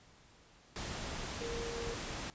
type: tone in noise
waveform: sine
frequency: 466.2 Hz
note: A#4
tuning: in tune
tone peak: -40 dBFS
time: 1.41-1.94 s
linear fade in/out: 0 ms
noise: pink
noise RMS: -41 dBFS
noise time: 0.76-2.3 s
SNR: -2 dB
effects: pink hiss -62 dBFS RMS until 2.34 s + resampled to 16000 Hz